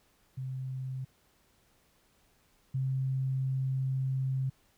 sine tone pair in turn, 130.81 / 132.41 Hz, C3 / C3, 0 / +21 cents, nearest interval unison, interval 21 cents, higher second, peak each -34 / -28 dBFS, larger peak second, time 0.37-1.05 / 2.74-4.5 s, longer second, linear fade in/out 10 ms, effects pink hiss -68 dBFS RMS until 4.77 s

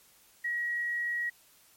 sine tone, 1907 Hz, A#6, 39 cents sharp, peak -29 dBFS, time 0.44-1.3 s, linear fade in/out 10 ms, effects white hiss -61 dBFS RMS until 1.76 s + MP3 64 kbps

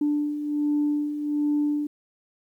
sine beating tone pair, 293.7 / 295 Hz, D4 / D4, 0 / +8 cents, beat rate 1.3 Hz, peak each -29 / -22 dBFS, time 0.01-1.87 s, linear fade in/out 5 ms, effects tanh soft clip ceiling -16 dBFS + 10-bit

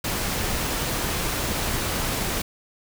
pink noise, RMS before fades -26 dBFS, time 0.04-2.42 s, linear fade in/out 5 ms, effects none

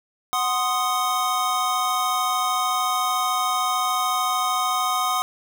square chord, C diminished, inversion second, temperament equal, 740 / 1046.5 / 1244.5 Hz, Gb5 / C6 / Eb6, 0 / 0 / 0 cents, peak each -27 / -27 / -24 dBFS, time 0.33-5.22 s, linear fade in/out 0 ms, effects none

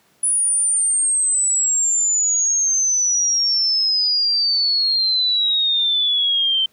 sine exponential sweep, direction down, 9890 to 3096 Hz, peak -15 dBFS, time 0.23-6.66 s, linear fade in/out 5 ms, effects pink hiss -58 dBFS RMS until 6.72 s + high-pass 150 Hz 12 dB/octave

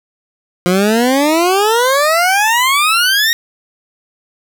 20% pulse exponential sweep, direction up, 174.61 to 1891 Hz, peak -5 dBFS, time 0.66-3.33 s, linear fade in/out 0 ms, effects none

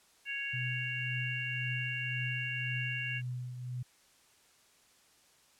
harmonic tone, 554.4 Hz, C#5, in tune, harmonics 3 / 4 / 5, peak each -40 / -41 / -37 dBFS, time 0.25-3.22 s, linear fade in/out 50 ms
sine tone with tremolo, 124.6 Hz, B2, 16 cents sharp, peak -34 dBFS, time 0.53-3.83 s, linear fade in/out 10 ms, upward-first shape triangle, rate 1.9 Hz, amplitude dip 55%
effects white hiss -65 dBFS RMS until 5.59 s + low-pass 10000 Hz 12 dB/octave

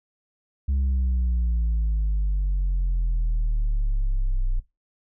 sine exponential sweep, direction down, 68.7 to 30.39 Hz, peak -17 dBFS, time 0.68-4.6 s, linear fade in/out 10 ms, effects noise-tail reverb RT60 0.2 s tail -20 dB re dry + tanh soft clip ceiling -19 dBFS

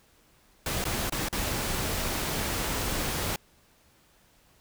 pink noise with dropouts, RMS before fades -30 dBFS, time 0.66-3.36 s, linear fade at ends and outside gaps 2 ms, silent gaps 0.841-0.852 / 1.097-1.122 / 1.286-1.327 s, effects pink hiss -62 dBFS RMS until 4.6 s

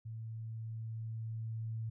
sine tone with level ramp, 112.1 Hz, A2, 33 cents sharp, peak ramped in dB -41 to -36 dBFS, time 0.05-1.9 s, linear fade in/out 10 ms, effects none

